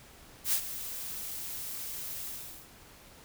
blue noise with ADSR envelope, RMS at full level -26 dBFS, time 0.44-2.7 s, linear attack 87 ms, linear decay 76 ms, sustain -13 dB, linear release 450 ms, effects pink hiss -54 dBFS RMS until 3.24 s

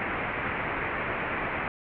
white low-pass noise, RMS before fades -31 dBFS, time 0-1.68 s, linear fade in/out 0 ms, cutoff 2400 Hz, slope 48 dB/octave, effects none

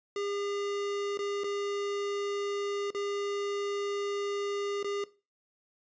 square tone with dropouts, 404.4 Hz, G#4, 46 cents flat, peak -32 dBFS, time 0.16-5.04 s, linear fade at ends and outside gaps 2 ms, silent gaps 1.174-1.19 / 1.436-1.442 / 2.905-2.947 / 4.829-4.844 s, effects noise-tail reverb RT60 0.3 s tail -17 dB re dry + resampled to 16000 Hz

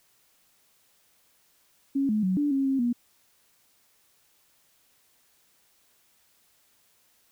sine tone with pitch steps, 275.1 / 213.6 / 186.5 / 291.1 / 272.1 / 268.9 / 240.3 Hz, C#4 / G#3 / F#3 / D4 / C#4 / C4 / B3, -13 / +49 / +14 / -15 / -32 / +47 / -47 cents, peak -22 dBFS, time 1.95-2.93 s, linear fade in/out 10 ms, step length 140 ms, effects white hiss -65 dBFS RMS until 7.31 s

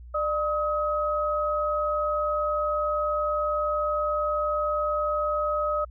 sine tone pair together, 598.8 / 1270 Hz, D5 / D#6, +33 / +35 cents, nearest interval octave + minor second, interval 1302 cents, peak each -26 dBFS, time 0.14-5.85 s, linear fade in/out 10 ms, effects added 60 Hz sine -41 dBFS peak until 5.9 s

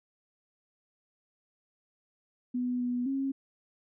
sine tone with pitch steps, 247.8 / 245.5 / 271 Hz, B3 / B3 / C#4, +6 / -10 / -39 cents, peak -28 dBFS, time 2.54-3.32 s, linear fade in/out 10 ms, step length 260 ms, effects none

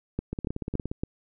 two click trains, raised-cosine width 3 ms, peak -15 / -18 dBFS, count 4 / 11, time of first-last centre 0.19-1.035 / 0.33-0.915 s, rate 3.55 / 17.1 Hz, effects none

